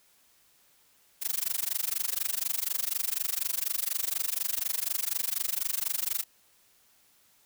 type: noise with amplitude modulation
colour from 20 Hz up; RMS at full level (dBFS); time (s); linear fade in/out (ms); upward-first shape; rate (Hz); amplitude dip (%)
blue; -27; 1.21-6.24; 20; sine; 24.1; 100
effects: white hiss -64 dBFS RMS until 7.45 s